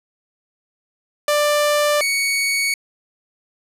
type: tone pair in turn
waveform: sawtooth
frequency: 591 / 2231 Hz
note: D5 / C#7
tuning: +11 / +11 cents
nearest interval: octave + major seventh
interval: 2300 cents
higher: second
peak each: -11 / -14 dBFS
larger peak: first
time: 1.28-2.01 / 2.01-2.74 s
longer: neither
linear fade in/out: 2 ms
effects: resampled to 32000 Hz + 8-bit